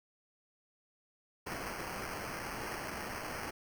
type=noise with sample-and-hold; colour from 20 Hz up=white; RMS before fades=-41 dBFS; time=1.46-3.51 s; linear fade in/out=10 ms; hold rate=3675 Hz; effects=none